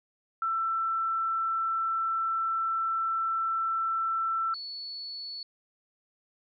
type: tone pair in turn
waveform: sine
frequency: 1335 / 4422 Hz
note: E6 / C#8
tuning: +22 / -5 cents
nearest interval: octave + major sixth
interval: 2073 cents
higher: second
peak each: -26 / -36 dBFS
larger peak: first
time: 0.42-4.54 / 4.54-5.43 s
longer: first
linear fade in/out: 2 ms
effects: none